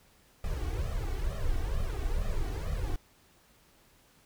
brown noise with flanger, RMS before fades -31 dBFS, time 0.44-2.96 s, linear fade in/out 2 ms, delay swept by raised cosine 1.6 to 2.7 ms, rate 2.2 Hz, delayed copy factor +0.95, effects pink hiss -63 dBFS RMS until 4.25 s

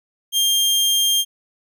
sawtooth tone, 3200 Hz, G7, 35 cents sharp, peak -12 dBFS, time 0.32-1.25 s, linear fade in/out 50 ms, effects none

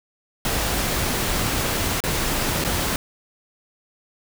pink noise with dropouts, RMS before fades -23 dBFS, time 0.45-2.96 s, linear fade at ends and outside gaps 1 ms, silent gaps 2.004-2.038 / 2.64-2.647 s, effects none

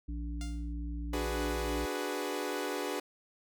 harmonic tone, 58.1 Hz, A#1, 5 cents flat, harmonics 1 / 3 / 5, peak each -35 / -47 / -43 dBFS, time 0.08-1.86 s, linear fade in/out 10 ms
5% pulse tone with exponential decay, 700 Hz, F5, 4 cents sharp, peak -31 dBFS, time 0.41-0.73 s, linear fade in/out 1 ms, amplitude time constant 68 ms
sawtooth chord, G# half-diminished seventh, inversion second, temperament equal, 293.7 / 370 / 415.3 / 493.9 Hz, D4 / F#4 / G#4 / B4, 0 / 0 / 0 / 0 cents, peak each -35 dBFS, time 1.13-3 s, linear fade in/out 5 ms
effects none

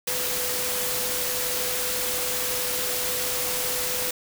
sine tone in noise, 498.2 Hz, B4, 15 cents sharp, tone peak -34 dBFS, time 0.07-4.11 s, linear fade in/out 5 ms, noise white, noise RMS -27 dBFS, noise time 0.07-4.11 s, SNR -10 dB, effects none

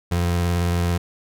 30% pulse tone with vibrato, 87 Hz, F2, 6 cents flat, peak -16 dBFS, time 0.11-0.98 s, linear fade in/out 10 ms, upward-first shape sine, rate 18 Hz, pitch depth 27 cents each way, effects none

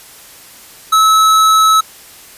sine tone with hard clipping, 1297 Hz, E6, 28 cents flat, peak -8 dBFS, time 0.92-1.81 s, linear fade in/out 10 ms, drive 17 dB, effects white hiss -38 dBFS RMS until 2.37 s + resampled to 32000 Hz

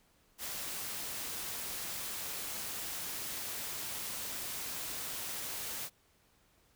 white noise, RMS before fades -40 dBFS, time 0.38-5.9 s, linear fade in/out 50 ms, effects pink hiss -69 dBFS RMS until 6.75 s

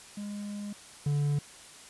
triangle tone pair in turn, 205.1 / 145.03 Hz, G#3 / D3, -21 / -21 cents, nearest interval tritone, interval 600 cents, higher first, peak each -33 / -23 dBFS, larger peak second, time 0.17-0.73 / 1.06-1.39 s, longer first, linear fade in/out 5 ms, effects white hiss -50 dBFS RMS until 1.89 s + resampled to 24000 Hz

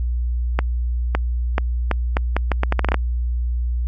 accelerating click train, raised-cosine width 0.5 ms, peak -3 dBFS, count 14, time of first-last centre 0.59-2.943 s, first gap 560 ms, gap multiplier 0.77, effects added 60 Hz sine -18 dBFS peak until 3.87 s + MP3 48 kbps

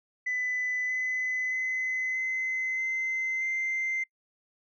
sine tone with pitch steps, 2000 / 2016 / 2033 / 2049 / 2066 / 2083 Hz, B6 / B6 / B6 / C7 / C7 / C7, +21 / +35 / +50 / -37 / -22 / -8 cents, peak -26 dBFS, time 0.26-4.04 s, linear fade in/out 10 ms, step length 630 ms, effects noise-tail reverb RT60 0.1 s tail -26 dB re dry + tanh soft clip ceiling -24 dBFS

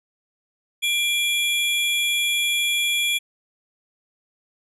square tone pair together, 2377 / 3362 Hz, D7 / G#7, +20 / +20 cents, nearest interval tritone, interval 600 cents, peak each -23 dBFS, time 0.82-3.19 s, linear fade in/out 20 ms, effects resampled to 32000 Hz

